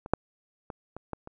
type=clicks; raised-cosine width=1 ms; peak=-25 / -7 / -23 / -25 / -19 / -28 dBFS; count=6; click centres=0.061 / 0.136 / 0.702 / 0.966 / 1.133 / 1.274 s; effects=none